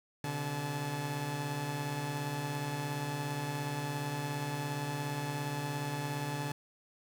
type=tone cluster; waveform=sawtooth; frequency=128.4 / 145.6 / 863 Hz; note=C3 / D3 / A5; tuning=-32 / -15 / -34 cents; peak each=-38 / -32 / -37 dBFS; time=0.24-6.52 s; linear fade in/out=2 ms; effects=11-bit